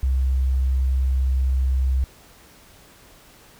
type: tone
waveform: sine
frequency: 65.41 Hz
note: C2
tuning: in tune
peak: -17 dBFS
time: 0.03-2.04 s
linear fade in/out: 0 ms
effects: pink hiss -50 dBFS RMS until 3.59 s